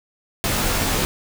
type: noise with comb filter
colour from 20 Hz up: pink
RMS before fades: -21 dBFS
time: 0.44-1.05 s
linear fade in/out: 0 ms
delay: 17 ms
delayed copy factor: -0.85
effects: none